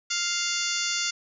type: harmonic tone with a mistuned harmonic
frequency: 698.5 Hz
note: F5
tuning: in tune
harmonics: 2 / 3 / 4 / 5 / 6 / 7 / 8 / 9 / 10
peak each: -34 / -34 / -34 / -34 / -34 / -34 / -34 / -34 / -34 dBFS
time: 0.1-1.11 s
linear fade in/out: 10 ms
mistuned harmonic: 6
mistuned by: +90 cents
effects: none